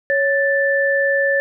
sine tone pair together, 554.4 / 1761.3 Hz, C#5 / A6, 0 / +1 cents, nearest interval octave + minor sixth, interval 2001 cents, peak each -17 / -17 dBFS, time 0.1-1.4 s, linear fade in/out 0 ms, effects none

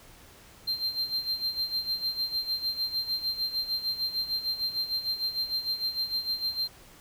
triangle tone with tremolo, 4159 Hz, C8, 11 cents flat, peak -24 dBFS, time 0.67-6.68 s, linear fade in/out 10 ms, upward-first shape sine, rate 6.6 Hz, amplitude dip 75%, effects pink hiss -53 dBFS RMS until 7 s

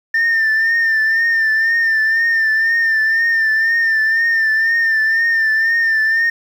sine tone with vibrato, 1800 Hz, A6, 39 cents sharp, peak -10 dBFS, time 0.14-6.3 s, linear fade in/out 5 ms, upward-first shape triangle, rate 2 Hz, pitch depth 49 cents each way, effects tanh soft clip ceiling -10 dBFS + 7-bit

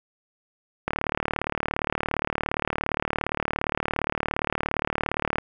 click train, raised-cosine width 0.5 ms, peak -9 dBFS, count 169, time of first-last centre 0.88-5.384 s, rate 37.3 Hz, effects none

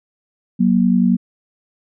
sine tone pair together, 186.19 / 237.1 Hz, F#3 / A#3, +11 / +30 cents, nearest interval major third, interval 419 cents, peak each -14 dBFS, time 0.59-1.17 s, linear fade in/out 20 ms, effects none

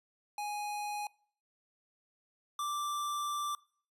square tone pair in turn, 830.6 / 1174.6 Hz, G#5 / D6, 0 / 0 cents, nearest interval tritone, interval 600 cents, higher second, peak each -36 / -34 dBFS, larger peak second, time 0.38-1.07 / 2.59-3.55 s, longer second, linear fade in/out 2 ms, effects noise-tail reverb RT60 0.5 s tail -23 dB re dry + resampled to 32000 Hz

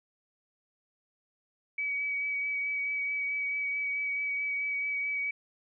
sine tone with vibrato, 2274 Hz, C#7, 44 cents sharp, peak -29 dBFS, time 1.78-5.31 s, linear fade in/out 5 ms, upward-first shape sine, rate 4.6 Hz, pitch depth 14 cents each way, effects none

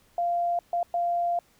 sine tone bursts at uneven times, 694 Hz, F5, 11 cents flat, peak -23 dBFS, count 3, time 0.18-0.59 / 0.73-0.83 / 0.94-1.39 s, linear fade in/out 2 ms, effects pink hiss -62 dBFS RMS until 1.59 s

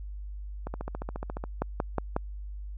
two click trains, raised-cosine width 1 ms, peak -13 / -21 dBFS, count 4 / 12, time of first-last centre 1.62-2.164 / 0.67-1.439 s, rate 5.51 / 14.3 Hz, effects added 50 Hz sine -36 dBFS peak until 2.77 s

